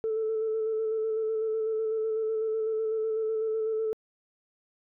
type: tone with vibrato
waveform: sine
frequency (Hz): 440.3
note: A4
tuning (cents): +1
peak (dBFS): -25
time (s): 0.04-3.93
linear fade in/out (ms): 0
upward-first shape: square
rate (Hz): 8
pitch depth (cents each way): 18
effects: tanh soft clip ceiling -22 dBFS